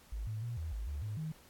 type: tone with pitch steps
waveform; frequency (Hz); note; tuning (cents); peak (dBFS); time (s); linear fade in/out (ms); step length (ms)
sine; 53.3 / 108.6 / 118.5 / 80.2 / 53.5 / 72 / 105.9 / 157.2; G#1 / A2 / A#2 / E2 / A1 / D2 / G#2 / D#3; +46 / -22 / +29 / -47 / -48 / -34 / +34 / +18; -36; 0.12-1.32; 5; 150
effects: pink hiss -61 dBFS RMS until 1.49 s + AAC 64 kbps